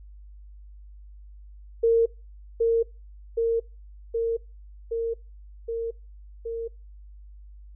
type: tone with echo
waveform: sine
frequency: 459.1 Hz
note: A#4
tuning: 26 cents flat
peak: -16 dBFS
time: 1.83-2.06 s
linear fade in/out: 10 ms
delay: 770 ms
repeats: 6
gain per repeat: -2 dB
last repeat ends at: 6.68 s
effects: noise-tail reverb RT60 0.3 s tail -24 dB re dry + added 50 Hz sine -43 dBFS peak until 7.75 s